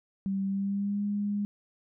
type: tone with pitch glide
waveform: sine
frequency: 194.6 to 204.6 Hz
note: G3 to G#3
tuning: -12 to -26 cents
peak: -27 dBFS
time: 0.26-1.45 s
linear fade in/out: 0 ms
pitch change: +86 cents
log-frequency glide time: 0.46-1.04 s
effects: none